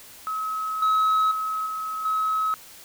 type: tone with level steps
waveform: sine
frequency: 1283 Hz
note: E6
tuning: 47 cents flat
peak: -25 / -15 / -24 / -27 / -20 dBFS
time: 0.27-2.54 s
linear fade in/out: 0 ms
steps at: 0.82 / 1.31 / 1.66 / 2.05 s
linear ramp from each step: 5 ms
effects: tanh soft clip ceiling -17 dBFS + white hiss -46 dBFS RMS until 2.84 s